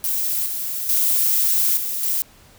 violet noise with level steps, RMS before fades -22 / -26 / -18 / -25 / -21 dBFS, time 0.04-2.22 s, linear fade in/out 0 ms, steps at 0.46 / 0.89 / 1.77 / 2.03 s, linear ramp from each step 2 ms, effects pink hiss -50 dBFS RMS until 2.58 s

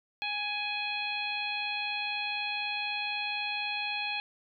harmonic tone with a mistuned harmonic, 836 Hz, G#5, 11 cents sharp, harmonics 1 / 2 / 3 / 4 / 5, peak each -38 / -44 / -33 / -39 / -40 dBFS, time 0.22-4.2 s, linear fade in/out 0 ms, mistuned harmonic 1, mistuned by -23 cents, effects none

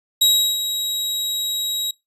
sawtooth tone with ADSR envelope, 3830 Hz, A#7, 46 cents sharp, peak -8 dBFS, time 0.21-1.91 s, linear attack 9 ms, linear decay 350 ms, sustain -10 dB, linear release 4 ms, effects noise-tail reverb RT60 0.2 s tail -23 dB re dry + resampled to 32000 Hz

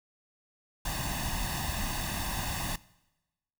pink noise with comb filter, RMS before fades -33 dBFS, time 0.85-2.76 s, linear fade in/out 5 ms, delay 1.1 ms, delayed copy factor +0.8, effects noise-tail reverb RT60 1.0 s tail -21 dB re dry

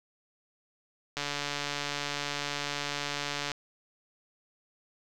click train, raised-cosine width 0.2 ms, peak -15 dBFS, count 339, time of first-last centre 1.17-3.517 s, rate 144 Hz, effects none

